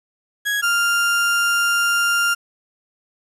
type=tone pair in turn; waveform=35% pulse; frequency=1661.2 / 1396.9 Hz; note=G#6 / F6; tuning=0 / 0 cents; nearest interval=minor third; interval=300 cents; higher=first; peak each=-17 / -14 dBFS; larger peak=second; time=0.45-0.62 / 0.62-2.35 s; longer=second; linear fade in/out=20 ms; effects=resampled to 32000 Hz + 8-bit